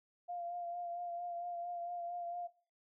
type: tone with vibrato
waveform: sine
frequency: 697 Hz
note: F5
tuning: 4 cents flat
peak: -39 dBFS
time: 0.28-2.48 s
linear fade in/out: 20 ms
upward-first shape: sine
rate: 4.4 Hz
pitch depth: 24 cents each way
effects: noise-tail reverb RT60 0.4 s tail -17 dB re dry